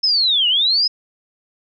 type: linear two-way sweep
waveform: sine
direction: down then up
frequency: 5274 to 2815 to 5150 Hz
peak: -13 dBFS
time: 0.03-0.88 s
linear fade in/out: 10 ms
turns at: 0.48 s
effects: none